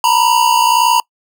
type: tone pair together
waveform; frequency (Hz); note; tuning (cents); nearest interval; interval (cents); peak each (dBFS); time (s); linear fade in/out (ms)
square; 920.4 / 982; A#5 / B5; -22 / -10; minor second; 112; -13; 0.04-1; 2
effects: noise-tail reverb RT60 0.1 s tail -25 dB re dry